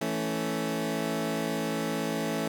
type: chord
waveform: 20% pulse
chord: A major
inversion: second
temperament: equal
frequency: 164.81 / 220 / 277.2 Hz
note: E3 / A3 / C#4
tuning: 0 / 0 / 0 cents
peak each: -29 / -27 / -28 dBFS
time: 0.01-2.48 s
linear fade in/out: 5 ms
effects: none